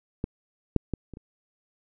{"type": "clicks", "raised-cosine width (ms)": 3, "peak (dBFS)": [-15, -7, -15, -27, -30], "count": 5, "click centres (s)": [0.241, 0.763, 0.937, 1.137, 1.171], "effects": []}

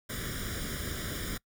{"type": "noise with comb filter", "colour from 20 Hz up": "pink", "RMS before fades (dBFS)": -36, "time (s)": [0.09, 1.38], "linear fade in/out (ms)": 10, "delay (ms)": 0.57, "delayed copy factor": 0.85, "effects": ["noise-tail reverb RT60 0.1 s tail -24 dB re dry"]}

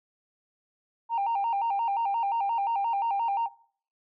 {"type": "tone with vibrato", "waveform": "sine", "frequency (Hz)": 858, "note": "A5", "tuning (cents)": -44, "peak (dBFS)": -23, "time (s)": [1.09, 3.49], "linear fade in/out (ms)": 50, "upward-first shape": "square", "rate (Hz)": 5.7, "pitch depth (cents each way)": 130, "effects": ["noise-tail reverb RT60 0.5 s tail -20 dB re dry", "tanh soft clip ceiling -22 dBFS"]}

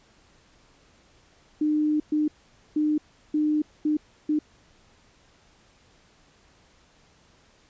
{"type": "tone bursts at uneven times", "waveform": "sine", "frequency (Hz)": 303.1, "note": "D#4", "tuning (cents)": -45, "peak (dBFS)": -20, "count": 6, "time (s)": [[1.61, 2], [2.12, 2.28], [2.76, 2.98], [3.34, 3.62], [3.85, 3.97], [4.29, 4.39]], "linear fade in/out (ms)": 5, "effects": ["pink hiss -59 dBFS RMS until 7.69 s", "resampled to 16000 Hz"]}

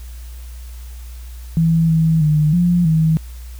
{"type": "tone with pitch steps", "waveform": "sine", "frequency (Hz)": [164.1, 161.4, 152, 175.2, 159.6], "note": ["E3", "E3", "D#3", "F3", "D#3"], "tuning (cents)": [-8, -36, -40, 6, 44], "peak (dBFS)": -11, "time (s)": [1.57, 3.17], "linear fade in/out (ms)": 0, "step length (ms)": 320, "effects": ["added 60 Hz sine -30 dBFS peak until 3.59 s", "white hiss -46 dBFS RMS until 3.59 s"]}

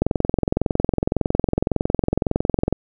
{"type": "click train", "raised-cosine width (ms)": 2, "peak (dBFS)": -4, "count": 60, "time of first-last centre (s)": [0.02, 2.726], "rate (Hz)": 21.8, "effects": []}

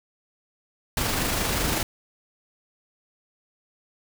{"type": "noise with amplitude modulation", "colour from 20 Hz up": "pink", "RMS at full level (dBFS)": -24, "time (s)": [0.97, 1.83], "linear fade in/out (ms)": 2, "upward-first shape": "sine", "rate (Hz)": 25.3, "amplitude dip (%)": 30, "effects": []}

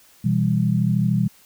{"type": "chord", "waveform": "sine", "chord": "E minor", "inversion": "second", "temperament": "just", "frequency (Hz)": [123.61, 164.81, 197.78], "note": ["B2", "E3", "G3"], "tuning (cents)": [2, 0, 16], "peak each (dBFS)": -21, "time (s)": [0.24, 1.28], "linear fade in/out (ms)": 10, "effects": ["white hiss -53 dBFS RMS until 1.45 s"]}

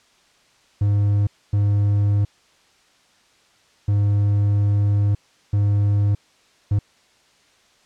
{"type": "tone bursts at uneven times", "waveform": "triangle", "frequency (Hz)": 102.1, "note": "G#2", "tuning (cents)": -29, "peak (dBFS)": -13, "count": 5, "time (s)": [[0.81, 1.27], [1.53, 2.25], [3.88, 5.15], [5.53, 6.15], [6.71, 6.79]], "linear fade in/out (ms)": 5, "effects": ["white hiss -57 dBFS RMS until 7.85 s", "low-pass 6000 Hz 12 dB/octave"]}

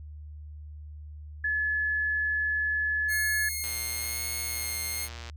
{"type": "tone", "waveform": "sine", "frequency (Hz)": 1713, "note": "A6", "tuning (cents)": -47, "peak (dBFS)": -25, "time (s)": [1.44, 3.49], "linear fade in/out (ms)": 5}
{"type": "tone with vibrato", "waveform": "5% pulse", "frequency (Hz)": 2146, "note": "C7", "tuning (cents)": 43, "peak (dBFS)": -21, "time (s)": [3.08, 5.09], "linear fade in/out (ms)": 50, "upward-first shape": "sine", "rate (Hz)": 1, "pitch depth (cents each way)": 15}
{"type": "click train", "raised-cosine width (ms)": 0.2, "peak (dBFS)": -25, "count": 195, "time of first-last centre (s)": [3.64, 5.298], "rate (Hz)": 117}
{"effects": ["added 75 Hz sine -40 dBFS peak until 5.36 s"]}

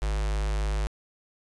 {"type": "tone with notch filter", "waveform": "square", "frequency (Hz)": 51.8, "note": "G#1", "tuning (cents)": -4, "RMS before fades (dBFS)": -27, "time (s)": [0.02, 0.87], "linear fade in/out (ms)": 0, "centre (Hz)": 220, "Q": 0.94, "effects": ["resampled to 22050 Hz"]}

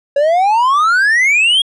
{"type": "exponential sweep", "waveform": "triangle", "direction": "up", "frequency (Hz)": [552, 3322], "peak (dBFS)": -7, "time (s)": [0.16, 1.62], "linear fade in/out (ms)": 5, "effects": ["resampled to 24000 Hz"]}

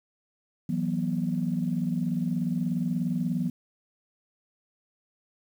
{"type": "chord", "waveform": "sine", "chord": "E suspended second", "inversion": "none", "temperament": "equal with one note detuned", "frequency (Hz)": [164.81, 185, 241.7], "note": ["E3", "F#3", "B3"], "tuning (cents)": [0, 0, -37], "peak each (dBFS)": -29, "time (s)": [0.69, 3.5], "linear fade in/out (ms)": 5, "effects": ["tanh soft clip ceiling -16 dBFS", "9-bit"]}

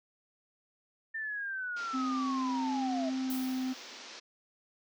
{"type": "linear sweep", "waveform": "sine", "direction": "down", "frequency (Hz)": [1800, 633], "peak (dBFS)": -34, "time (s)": [1.14, 3.1], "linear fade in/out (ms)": 10}
{"type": "band-pass noise", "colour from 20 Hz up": "white", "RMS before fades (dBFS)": -48, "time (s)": [1.76, 4.2], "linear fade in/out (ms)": 10, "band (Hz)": [220, 6100], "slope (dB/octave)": 48}
{"type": "tone with pitch glide", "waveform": "triangle", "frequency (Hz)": [261.6, 258.4], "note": ["C4", "C4"], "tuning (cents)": [0, -21], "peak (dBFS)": -29, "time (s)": [1.93, 3.74], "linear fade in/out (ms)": 20, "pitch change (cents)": -21, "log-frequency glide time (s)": [3.2, 3.39]}
{"type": "noise with exponential decay", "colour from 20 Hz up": "violet", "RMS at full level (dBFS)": -39, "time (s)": [3.3, 3.99], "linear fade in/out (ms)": 2, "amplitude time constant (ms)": 150}
{"effects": []}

